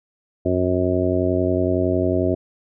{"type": "harmonic tone", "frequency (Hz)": 91, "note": "F#2", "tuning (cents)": -28, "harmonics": [1, 2, 3, 4, 5, 6, 7], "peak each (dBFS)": [-24, -29, -23, -22, -30, -28, -24], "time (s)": [0.45, 2.35], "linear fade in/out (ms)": 10, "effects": []}